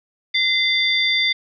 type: tone cluster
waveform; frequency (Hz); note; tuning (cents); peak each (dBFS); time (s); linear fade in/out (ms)
sine; 2059 / 3551 / 4719; C7 / A7 / D8; -28 / +15 / +7; -19 / -19 / -25; 0.34-1.33; 10
effects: none